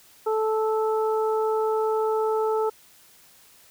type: harmonic tone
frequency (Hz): 437.4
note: A4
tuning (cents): -10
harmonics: 1 / 2 / 3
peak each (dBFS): -22 / -28 / -32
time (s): 0.26-2.7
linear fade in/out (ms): 10
effects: white hiss -54 dBFS RMS until 3.7 s